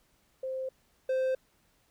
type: tone pair in turn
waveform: sine / triangle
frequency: 523.3 / 520.9 Hz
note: C5 / C5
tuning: 0 / -8 cents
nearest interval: unison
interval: 8 cents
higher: first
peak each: -32 / -24 dBFS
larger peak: second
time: 0.43-0.69 / 1.09-1.35 s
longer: neither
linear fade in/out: 5 ms
effects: pink hiss -69 dBFS RMS until 1.9 s